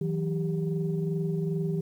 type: tone cluster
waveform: sine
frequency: 161 / 183.5 / 395.6 Hz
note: E3 / F#3 / G4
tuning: -41 / -14 / +16 cents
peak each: -27 / -34 / -32 dBFS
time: 0.01-1.81 s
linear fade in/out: 5 ms
effects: tanh soft clip ceiling -18 dBFS + 10-bit